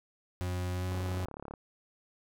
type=tone with pitch glide; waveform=40% pulse; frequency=90 to 91.78 Hz; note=F#2 to F#2; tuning=-47 to -14 cents; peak=-31 dBFS; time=0.41-1.25 s; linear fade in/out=0 ms; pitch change=+33 cents; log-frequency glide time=0.73-0.87 s
type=click train; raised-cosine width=1 ms; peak=-28 dBFS; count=23; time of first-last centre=0.92-1.538 s; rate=35.6 Hz
effects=none

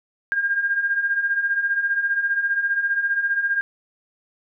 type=beating tone pair; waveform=sine; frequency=1599 / 1614 Hz; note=G6 / G#6; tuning=+34 / -50 cents; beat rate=15 Hz; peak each=-26 / -20 dBFS; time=0.32-3.61 s; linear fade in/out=0 ms; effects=none

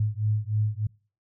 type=beating tone pair; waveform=sine; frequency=105.2 / 108.5 Hz; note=G#2 / A2; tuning=+23 / -24 cents; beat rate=3.3 Hz; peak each=-26 dBFS; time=0-0.87 s; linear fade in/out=5 ms; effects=noise-tail reverb RT60 0.4 s tail -26 dB re dry

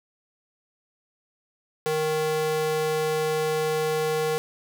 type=tone with high-pass filter; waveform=square; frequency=155.56 Hz; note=D#3; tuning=in tune; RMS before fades=-25 dBFS; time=1.86-4.38 s; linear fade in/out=0 ms; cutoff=370 Hz; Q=2.7; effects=none

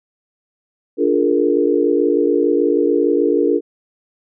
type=chord; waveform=sine; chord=Bb dominant seventh; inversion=first; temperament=just; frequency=291.4 / 349.6 / 419.5 / 466.2 Hz; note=D4 / F4 / Ab4 / Bb4; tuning=-13 / +2 / +17 / 0 cents; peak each=-18 dBFS; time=0.97-3.61 s; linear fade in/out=50 ms; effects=none

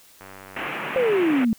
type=click train; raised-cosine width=0.5 ms; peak=-26 dBFS; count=45; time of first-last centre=0.21-0.668 s; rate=96 Hz
type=band-pass noise; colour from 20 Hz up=white; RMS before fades=-30 dBFS; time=0.56-1.45 s; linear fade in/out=5 ms; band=130 to 2700 Hz; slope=48 dB/octave
type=exponential sweep; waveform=sine; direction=down; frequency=536 to 214.3 Hz; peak=-17 dBFS; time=0.96-1.53 s; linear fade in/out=0 ms
effects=white hiss -52 dBFS RMS until 1.58 s

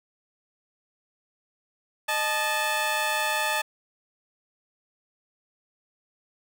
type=tone pair together; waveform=15% pulse; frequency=615 / 869.7 Hz; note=D#5 / A5; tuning=-20 / -20 cents; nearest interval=tritone; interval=600 cents; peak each=-23 / -19 dBFS; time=2.08-3.62 s; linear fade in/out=10 ms; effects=none

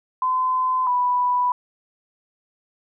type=tone pair in turn; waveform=sine; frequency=1023 / 987.6 Hz; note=C6 / B5; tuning=-39 / 0 cents; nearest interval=minor second; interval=61 cents; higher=first; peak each=-18 / -17 dBFS; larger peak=second; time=0.22-0.87 / 0.87-1.52 s; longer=neither; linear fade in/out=2 ms; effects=none

